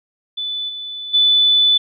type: tone with level steps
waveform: sine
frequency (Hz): 3490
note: A7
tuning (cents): -15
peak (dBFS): -21 / -26 / -10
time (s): 0.37-1.78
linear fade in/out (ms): 10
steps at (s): 0.68 / 1.13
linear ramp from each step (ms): 20
effects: none